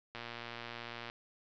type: click train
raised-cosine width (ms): 0.3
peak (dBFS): -27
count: 113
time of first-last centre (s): 0.15-1.099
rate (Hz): 118
effects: resampled to 16000 Hz